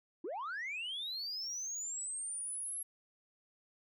sine linear sweep, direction up, 293.7 to 11270 Hz, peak -36 dBFS, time 0.24-2.83 s, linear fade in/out 5 ms, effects tanh soft clip ceiling -36 dBFS

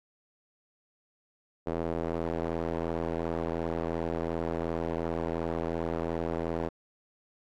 square tone with band-pass filter, 41.39 Hz, E1, 8 cents sharp, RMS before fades -32 dBFS, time 1.66-6.69 s, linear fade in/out 10 ms, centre 480 Hz, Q 1.3, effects AAC 48 kbps

